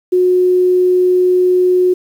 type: tone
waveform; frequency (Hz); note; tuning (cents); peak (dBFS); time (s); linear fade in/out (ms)
sine; 363.9; F#4; -29; -8; 0.12-1.94; 10
effects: 7-bit